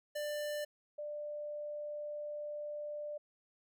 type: tone pair in turn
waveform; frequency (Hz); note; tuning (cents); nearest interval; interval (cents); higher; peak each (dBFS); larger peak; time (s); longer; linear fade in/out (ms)
square / sine; 593 / 593; D5 / D5; +17 / +17; unison; 0; neither; -37 / -39; first; 0.15-0.65 / 0.98-3.18; second; 10
effects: none